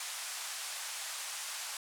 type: band-pass noise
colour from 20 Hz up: white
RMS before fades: -41 dBFS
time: 0-1.77 s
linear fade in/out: 2 ms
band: 720 to 10000 Hz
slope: 24 dB/octave
effects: none